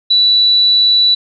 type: tone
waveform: sine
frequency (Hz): 3951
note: B7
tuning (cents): 0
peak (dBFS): -7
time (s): 0.1-1.15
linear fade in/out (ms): 10
effects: none